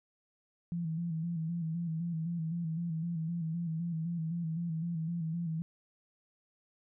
sine tone with vibrato, 165.9 Hz, E3, 11 cents sharp, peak -32 dBFS, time 0.72-5.62 s, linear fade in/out 0 ms, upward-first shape square, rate 3.9 Hz, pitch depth 56 cents each way, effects none

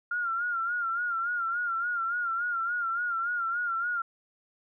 sine tone with vibrato, 1396.9 Hz, F6, in tune, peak -27 dBFS, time 0.11-4.02 s, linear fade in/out 5 ms, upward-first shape sine, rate 3.5 Hz, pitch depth 73 cents each way, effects none

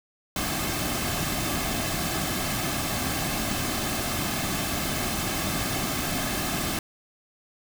pink noise with comb filter, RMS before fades -28 dBFS, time 0.36-6.79 s, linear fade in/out 2 ms, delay 2.1 ms, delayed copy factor -0.55, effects none

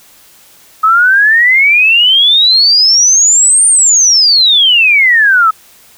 sine exponential two-way sweep, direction up then down, 1268 to 9080 to 1268 Hz, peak -4 dBFS, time 0.83-5.51 s, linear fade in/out 10 ms, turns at 3.67 s, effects white hiss -42 dBFS RMS until 5.97 s

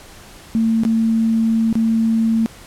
sine tone with dropouts, 225 Hz, A3, 39 cents sharp, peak -13 dBFS, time 0.55-2.46 s, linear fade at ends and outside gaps 0 ms, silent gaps 0.835-0.851 / 1.728-1.754 s, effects pink hiss -41 dBFS RMS until 2.66 s + low-pass 12000 Hz 12 dB/octave

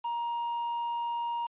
triangle tone with quantisation, 942 Hz, A#5, 18 cents sharp, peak -28 dBFS, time 0.04-1.47 s, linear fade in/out 10 ms, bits 8, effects resampled to 8000 Hz

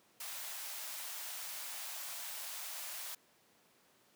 white high-pass noise, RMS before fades -44 dBFS, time 0.2-3.15 s, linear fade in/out 5 ms, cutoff 580 Hz, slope 48 dB/octave, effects pink hiss -68 dBFS RMS until 4.15 s + high-pass 200 Hz 12 dB/octave

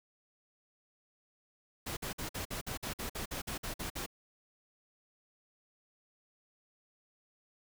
pink noise bursts, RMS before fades -39 dBFS, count 14, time 1.86-4.063 s, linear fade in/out 10 ms, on 110 ms, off 51 ms, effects none

